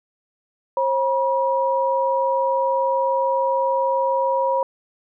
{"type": "tone pair together", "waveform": "sine", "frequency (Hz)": [536.1, 963], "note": ["C5", "B5"], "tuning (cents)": [42, -44], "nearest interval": "minor seventh", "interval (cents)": 1014, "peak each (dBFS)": -20, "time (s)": [0.77, 4.63], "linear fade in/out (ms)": 2, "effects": []}